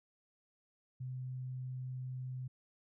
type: tone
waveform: sine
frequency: 128.2 Hz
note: C3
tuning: 35 cents flat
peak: -39 dBFS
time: 1-2.48 s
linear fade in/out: 10 ms
effects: none